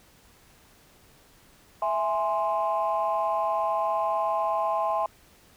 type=chord; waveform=sine; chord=E augmented; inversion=none; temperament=equal; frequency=659.3 / 830.6 / 1046.5 Hz; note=E5 / G#5 / B#5; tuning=0 / 0 / 0 cents; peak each=-27 dBFS; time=1.82-5.06 s; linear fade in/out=2 ms; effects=tanh soft clip ceiling -16 dBFS + pink hiss -57 dBFS RMS until 5.56 s